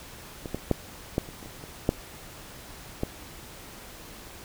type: clicks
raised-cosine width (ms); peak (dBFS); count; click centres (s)
2; -21 / -16 / -8 / -10 / -28 / -30 / -30 / -29 / -7 / -13; 10; 0.458 / 0.546 / 0.713 / 1.181 / 1.289 / 1.428 / 1.459 / 1.639 / 1.891 / 3.034
effects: pink hiss -45 dBFS RMS until 4.44 s